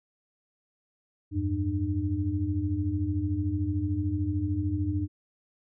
sine tone cluster, 86.5 / 99.9 / 300.3 Hz, F2 / G2 / D4, -16 / +33 / +39 cents, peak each -30 dBFS, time 1.31-5.08 s, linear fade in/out 50 ms, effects none

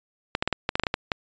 clicks, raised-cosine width 0.3 ms, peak -7 dBFS, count 11, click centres 0.351 / 0.425 / 0.476 / 0.527 / 0.691 / 0.755 / 0.797 / 0.836 / 0.868 / 0.941 / 1.118 s, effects resampled to 16000 Hz

